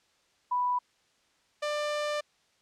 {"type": "tone pair in turn", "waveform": ["sine", "sawtooth"], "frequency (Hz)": [987.8, 594.6], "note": ["B5", "D5"], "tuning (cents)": [0, 21], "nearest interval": "major sixth", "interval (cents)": 879, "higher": "first", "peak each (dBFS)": -25, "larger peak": "neither", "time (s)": [[0.51, 0.79], [1.62, 2.21]], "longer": "second", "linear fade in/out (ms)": 10, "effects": ["white hiss -68 dBFS RMS until 2.61 s", "low-pass 6000 Hz 12 dB/octave"]}